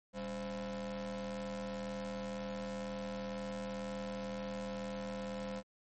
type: ring-modulated tone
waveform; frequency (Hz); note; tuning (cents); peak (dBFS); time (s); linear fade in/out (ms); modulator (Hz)
40% pulse; 160; D#3; +49; -35; 0.13-5.63; 50; 359
effects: MP3 32 kbps